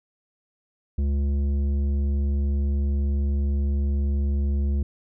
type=tone with tanh clipping; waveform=triangle; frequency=70.5 Hz; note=C#2; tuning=30 cents sharp; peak=-22 dBFS; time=0.98-4.83 s; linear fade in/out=5 ms; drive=14 dB; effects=none